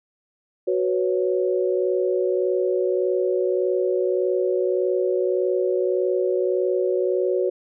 sine chord, F# suspended fourth, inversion none, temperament just, 370 / 493.3 / 555 Hz, F#4 / B4 / C#5, 0 / -2 / +2 cents, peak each -21 / -25 / -25 dBFS, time 0.67-7.5 s, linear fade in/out 10 ms, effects none

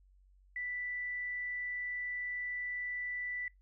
sine tone, 1975.5 Hz, B6, in tune, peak -36 dBFS, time 0.56-3.48 s, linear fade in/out 2 ms, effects noise-tail reverb RT60 0.2 s tail -26 dB re dry + added 47 Hz sine -61 dBFS peak until 3.61 s

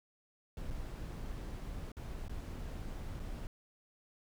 brown noise with dropouts, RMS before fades -42 dBFS, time 0.57-3.47 s, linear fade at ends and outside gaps 1 ms, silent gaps 0.704-0.708 / 1.918-1.968 / 2.282-2.295 / 3.195-3.199 s, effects none

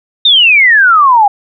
sine exponential sweep, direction down, 3729 to 789 Hz, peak -3 dBFS, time 0.25-1.28 s, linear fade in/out 5 ms, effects none

